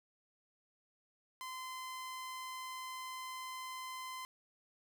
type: tone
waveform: sawtooth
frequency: 1031 Hz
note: C6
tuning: 26 cents flat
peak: -39 dBFS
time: 1.41-4.25 s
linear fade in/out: 0 ms
effects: none

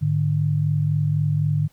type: tone pair together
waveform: sine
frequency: 106.07 / 150 Hz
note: G#2 / D3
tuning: +37 / +37 cents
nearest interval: tritone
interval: 600 cents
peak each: -23 / -19 dBFS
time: 0.01-1.68 s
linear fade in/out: 20 ms
effects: pink hiss -60 dBFS RMS until 1.72 s

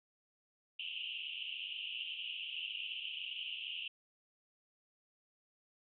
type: band-pass noise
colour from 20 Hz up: pink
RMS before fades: -43 dBFS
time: 0.79-3.88 s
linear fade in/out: 5 ms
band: 2700 to 3100 Hz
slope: 96 dB/octave
effects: none

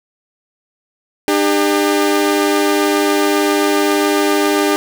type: tone pair together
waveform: sawtooth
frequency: 302 / 400.2 Hz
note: D4 / G4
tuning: +48 / +36 cents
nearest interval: perfect fourth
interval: 488 cents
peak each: -11 dBFS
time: 1.28-4.76 s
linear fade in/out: 0 ms
effects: none

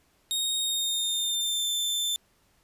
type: tone with pitch glide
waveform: sawtooth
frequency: 3729 to 3548 Hz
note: A#7 to A7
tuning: 0 to +14 cents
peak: -23 dBFS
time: 0.31-2.16 s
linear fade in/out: 0 ms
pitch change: -86 cents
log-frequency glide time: 0.6-1.7 s
effects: pink hiss -66 dBFS RMS until 2.63 s + resampled to 32000 Hz

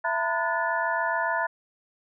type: tone cluster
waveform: sine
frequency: 666 / 915 / 1002 / 1456 / 1742 Hz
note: E5 / A#5 / B5 / F#6 / A6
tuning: +18 / -32 / +25 / -28 / -18 cents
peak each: -30 dBFS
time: 0.04-1.47 s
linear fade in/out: 10 ms
effects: none

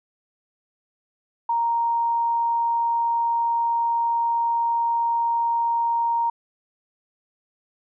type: tone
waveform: sine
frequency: 932.3 Hz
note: A#5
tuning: in tune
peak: -19 dBFS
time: 1.49-6.3 s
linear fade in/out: 5 ms
effects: none

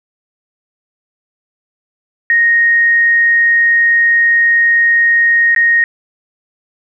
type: tone with dropouts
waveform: sine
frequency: 1864.7 Hz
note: A#6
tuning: in tune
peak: -7 dBFS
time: 2.3-5.84 s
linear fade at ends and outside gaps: 1 ms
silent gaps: 5.548-5.562 s
effects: none

